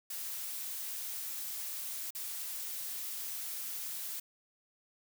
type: noise with dropouts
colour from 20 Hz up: blue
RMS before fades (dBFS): -40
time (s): 0.1-4.2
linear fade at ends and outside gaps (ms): 5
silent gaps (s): 2.106-2.149
effects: none